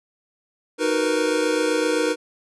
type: chord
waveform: square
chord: B major seventh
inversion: first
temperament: equal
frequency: 311.1 / 370 / 466.2 / 493.9 Hz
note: D#4 / F#4 / A#4 / B4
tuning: 0 / 0 / 0 / 0 cents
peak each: -25 / -30 / -24 / -25 dBFS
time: 0.78-2.16 s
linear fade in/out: 50 ms
effects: resampled to 24000 Hz